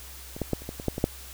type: clicks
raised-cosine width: 2 ms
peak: -24 / -14 / -11 / -30 / -20 / -22 / -11 / -17 / -7 dBFS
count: 9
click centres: 0.365 / 0.417 / 0.533 / 0.62 / 0.691 / 0.799 / 0.883 / 0.981 / 1.041 s
effects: added 65 Hz sine -45 dBFS peak until 1.33 s + white hiss -45 dBFS RMS until 1.33 s